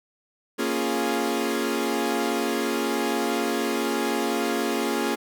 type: chord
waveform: sawtooth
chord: Bb minor seventh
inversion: none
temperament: equal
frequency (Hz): 233.1 / 277.2 / 349.2 / 415.3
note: Bb3 / Db4 / F4 / Ab4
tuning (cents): 0 / 0 / 0 / 0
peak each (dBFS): -25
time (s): 0.58-5.16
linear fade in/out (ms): 20
effects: none